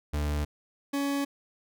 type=tone pair in turn; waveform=40% pulse; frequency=73.9 / 280.5 Hz; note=D2 / C#4; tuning=+11 / +21 cents; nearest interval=octave + major seventh; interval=2310 cents; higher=second; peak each=-26 dBFS; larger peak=neither; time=0.13-0.45 / 0.93-1.25 s; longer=neither; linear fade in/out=10 ms; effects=none